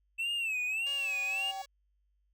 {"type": "tone with vibrato", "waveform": "triangle", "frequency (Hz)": 2642, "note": "E7", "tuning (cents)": 3, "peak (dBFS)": -29, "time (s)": [0.18, 1.52], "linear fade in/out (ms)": 20, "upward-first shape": "sine", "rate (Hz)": 1.7, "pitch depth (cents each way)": 120}
{"type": "tone with exponential growth", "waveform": "sine", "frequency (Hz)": 775, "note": "G5", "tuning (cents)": -20, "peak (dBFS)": -35, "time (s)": [0.42, 1.62], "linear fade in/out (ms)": 5, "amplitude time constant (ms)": 260}
{"type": "tone", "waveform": "5% pulse", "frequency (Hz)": 561, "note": "C#5", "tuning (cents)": 21, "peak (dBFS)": -35, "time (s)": [0.86, 1.66], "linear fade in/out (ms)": 10}
{"effects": ["added 50 Hz sine -70 dBFS peak until 2.33 s"]}